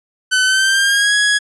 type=tone with pitch glide; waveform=sawtooth; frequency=1514 to 1670.2 Hz; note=F#6 to G#6; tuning=+39 to +9 cents; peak=-8 dBFS; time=0.31-1.39 s; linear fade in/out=20 ms; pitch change=+170 cents; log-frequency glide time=0.44-1.15 s; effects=resampled to 24000 Hz